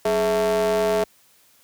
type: ring-modulated tone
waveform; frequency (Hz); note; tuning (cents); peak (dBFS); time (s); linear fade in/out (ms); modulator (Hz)
square; 116.54; A#2; 0; -16; 0.05-1.04; 5; 538
effects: white hiss -57 dBFS RMS until 1.63 s + high-pass 60 Hz 12 dB/octave